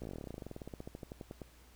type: slowing click train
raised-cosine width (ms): 2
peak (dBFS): -30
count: 30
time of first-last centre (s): 0.02-1.418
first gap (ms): 16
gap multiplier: 1.07
effects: added 60 Hz sine -59 dBFS peak until 1.75 s + pink hiss -63 dBFS RMS until 1.75 s